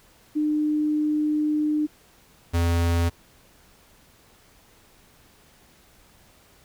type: tone pair in turn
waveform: sine / square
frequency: 302.3 / 85 Hz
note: D#4 / F2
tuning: -50 / -46 cents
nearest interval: octave + minor seventh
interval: 2196 cents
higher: first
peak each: -20 dBFS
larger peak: neither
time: 0.35-1.87 / 2.53-3.1 s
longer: first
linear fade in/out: 20 ms
effects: pink hiss -56 dBFS RMS until 6.64 s